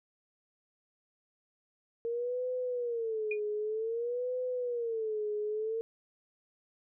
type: tone with vibrato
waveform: sine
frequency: 460.3 Hz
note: A#4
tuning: 22 cents flat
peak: -31 dBFS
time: 2.05-5.81 s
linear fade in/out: 0 ms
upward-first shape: sine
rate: 0.53 Hz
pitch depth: 160 cents each way
type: tone with exponential decay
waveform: sine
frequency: 2442 Hz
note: D#7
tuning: 33 cents flat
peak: -30 dBFS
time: 3.31-3.4 s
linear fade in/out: 5 ms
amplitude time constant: 18 ms
effects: none